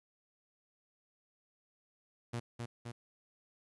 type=tone with echo; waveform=sawtooth; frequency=118.6 Hz; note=A#2; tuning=30 cents sharp; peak=-32 dBFS; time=2.33-2.4 s; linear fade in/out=10 ms; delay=260 ms; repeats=2; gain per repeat=-3 dB; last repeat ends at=2.92 s; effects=resampled to 24000 Hz + 12-bit